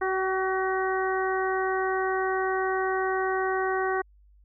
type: harmonic tone with a mistuned harmonic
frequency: 377.3 Hz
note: F#4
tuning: 34 cents sharp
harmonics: 1 / 2 / 3 / 4 / 5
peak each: -27 / -30 / -32 / -33 / -34 dBFS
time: 0.01-4.02 s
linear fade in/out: 10 ms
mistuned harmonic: 2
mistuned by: +18 cents
effects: added 50 Hz sine -54 dBFS peak until 4.44 s